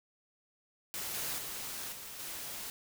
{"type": "noise with level steps", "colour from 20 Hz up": "white", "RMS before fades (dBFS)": [-39, -37, -41, -46, -42], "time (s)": [0.94, 2.7], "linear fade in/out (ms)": 0, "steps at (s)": [1.14, 1.38, 1.92, 2.19], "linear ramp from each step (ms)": 5, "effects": []}